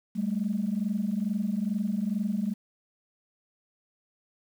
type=tone pair together; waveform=sine; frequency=195.5 / 217.8 Hz; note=G3 / A3; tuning=-4 / -17 cents; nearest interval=major second; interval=187 cents; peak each=-28 dBFS; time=0.15-2.54 s; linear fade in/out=20 ms; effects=tanh soft clip ceiling -19 dBFS + 9-bit